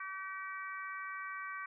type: harmonic tone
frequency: 383 Hz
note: G4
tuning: 40 cents flat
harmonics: 3 / 4 / 5 / 6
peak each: -43 / -45 / -47 / -49 dBFS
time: 0-1.66 s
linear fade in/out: 5 ms
effects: none